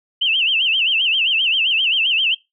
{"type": "tone with vibrato", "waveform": "sine", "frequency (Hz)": 2887, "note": "F#7", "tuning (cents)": -43, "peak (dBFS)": -14, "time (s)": [0.21, 2.35], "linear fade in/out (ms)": 10, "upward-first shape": "sine", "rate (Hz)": 7.6, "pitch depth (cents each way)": 180, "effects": ["noise-tail reverb RT60 0.2 s tail -21 dB re dry"]}